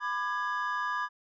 triangle chord, G# diminished, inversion first, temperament just, 996.7 / 1196.1 / 1661.2 Hz, B5 / D6 / G#6, +16 / +31 / 0 cents, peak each -32 dBFS, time 0-1.09 s, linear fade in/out 50 ms, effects resampled to 16000 Hz

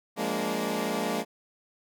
15% pulse chord, Bb dominant seventh, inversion second, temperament equal with one note detuned, 174.61 / 207.7 / 233.1 / 289.8 Hz, F3 / Ab3 / Bb3 / D4, 0 / 0 / 0 / -23 cents, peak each -30 / -25 / -26 / -28 dBFS, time 0.16-1.25 s, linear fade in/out 50 ms, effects none

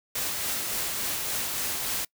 white noise with tremolo, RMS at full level -29 dBFS, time 0.15-2.05 s, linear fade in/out 5 ms, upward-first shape sine, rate 3.5 Hz, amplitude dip 25%, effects noise-tail reverb RT60 0.1 s tail -25 dB re dry

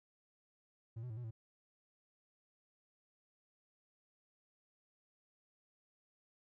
triangle tone with pitch steps, 113.4 / 124.6 / 109.3 / 122.1 / 111.5 Hz, A#2 / B2 / A2 / B2 / A2, -47 / +16 / -11 / -19 / +23 cents, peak -40 dBFS, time 0.96-1.31 s, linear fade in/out 10 ms, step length 70 ms, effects none

